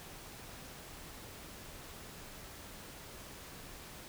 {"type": "silence", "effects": ["pink hiss -50 dBFS RMS until 4.08 s"]}